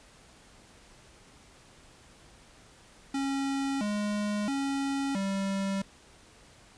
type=tone with pitch steps; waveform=square; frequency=273.9 / 207.5 / 275.5 / 195.4 Hz; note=C#4 / G#3 / C#4 / G3; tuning=-21 / -1 / -11 / -5 cents; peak=-29 dBFS; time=3.14-5.82 s; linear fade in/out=5 ms; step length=670 ms; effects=pink hiss -56 dBFS RMS until 6.77 s + resampled to 22050 Hz